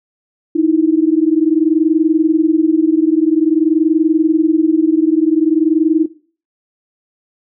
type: tone pair together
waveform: sine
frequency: 309 / 329.5 Hz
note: D#4 / E4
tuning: -12 / -1 cents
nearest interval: minor second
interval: 111 cents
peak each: -13 dBFS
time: 0.55-6.06 s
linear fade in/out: 10 ms
effects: noise-tail reverb RT60 0.4 s tail -18 dB re dry